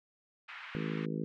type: band-pass noise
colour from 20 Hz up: white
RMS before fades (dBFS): -47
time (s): 0.48-1.06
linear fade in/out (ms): 10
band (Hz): 1100 to 2500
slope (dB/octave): 24
type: harmonic tone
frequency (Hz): 53.6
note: A1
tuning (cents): -45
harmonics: 3 / 4 / 5 / 6 / 7 / 8 / 9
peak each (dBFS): -37 / -39 / -41 / -43 / -44 / -45 / -46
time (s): 0.75-1.24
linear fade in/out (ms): 0
effects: none